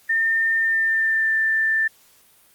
sine tone with pitch glide, 1810 to 1776.9 Hz, A6 to A6, +48 to +17 cents, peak -17 dBFS, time 0.09-1.88 s, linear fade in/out 10 ms, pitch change -31 cents, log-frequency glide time 0.55-1.36 s, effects white hiss -55 dBFS RMS until 2.54 s + Opus 48 kbps

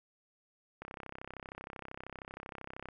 click train, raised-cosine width 0.5 ms, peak -28 dBFS, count 69, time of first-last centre 0.82-2.887 s, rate 32.9 Hz, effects none

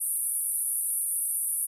pink band-pass noise, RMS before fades -29 dBFS, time 0-1.67 s, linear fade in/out 20 ms, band 9200 to 12000 Hz, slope 96 dB/octave, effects none

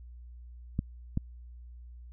clicks, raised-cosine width 5 ms, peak -16 dBFS, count 2, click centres 0.791 / 1.174 s, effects added 60 Hz sine -45 dBFS peak until 2.12 s

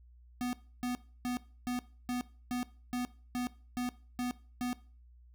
square tone bursts, 246.9 Hz, B3, in tune, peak -33 dBFS, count 11, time 0.41-4.73 s, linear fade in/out 0 ms, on 120 ms, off 300 ms, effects noise-tail reverb RT60 0.4 s tail -19 dB re dry + added 60 Hz sine -55 dBFS peak until 5.34 s

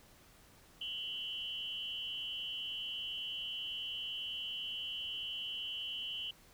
sine tone with amplitude modulation, 3002 Hz, F#7, 24 cents sharp, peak -34 dBFS, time 0.81-6.31 s, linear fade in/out 5 ms, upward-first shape sine, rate 230 Hz, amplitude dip 95%, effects pink hiss -62 dBFS RMS until 6.53 s

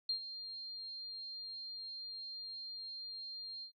sine tone with ADSR envelope, 4199 Hz, C8, 5 cents sharp, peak -31 dBFS, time 0.09-3.72 s, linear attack 5 ms, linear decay 95 ms, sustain -12 dB, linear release 93 ms, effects noise-tail reverb RT60 0.1 s tail -26 dB re dry

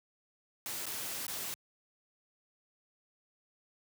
white noise with dropouts, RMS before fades -39 dBFS, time 0.66-1.54 s, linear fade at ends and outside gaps 0 ms, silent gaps 0.856-0.866 / 1.266-1.281 s, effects high-pass 80 Hz 12 dB/octave

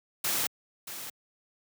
white noise with echo, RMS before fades -29 dBFS, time 0.24-0.47 s, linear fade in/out 5 ms, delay 630 ms, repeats 1, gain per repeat -11 dB, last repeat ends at 1.1 s, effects high-pass 100 Hz 12 dB/octave

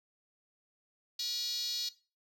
5% pulse tone with high-pass filter, 480 Hz, B4, 49 cents flat, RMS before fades -36 dBFS, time 1.19-1.89 s, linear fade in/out 5 ms, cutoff 4200 Hz, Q 4.8, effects noise-tail reverb RT60 0.3 s tail -17 dB re dry

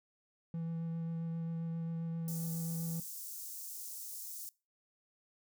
triangle tone with vibrato, 165.4 Hz, E3, 6 cents sharp, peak -34 dBFS, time 0.54-3 s, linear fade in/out 2 ms, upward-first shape sine, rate 7.5 Hz, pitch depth 10 cents each way
white high-pass noise, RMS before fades -45 dBFS, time 2.28-4.49 s, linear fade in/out 0 ms, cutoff 5900 Hz, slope 24 dB/octave
effects noise-tail reverb RT60 0.3 s tail -23 dB re dry

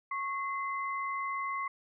sine tone pair together, 1100 / 2057 Hz, C#6 / C7, -14 / -30 cents, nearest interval major seventh, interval 1084 cents, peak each -33 / -38 dBFS, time 0.11-1.68 s, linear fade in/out 5 ms, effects none

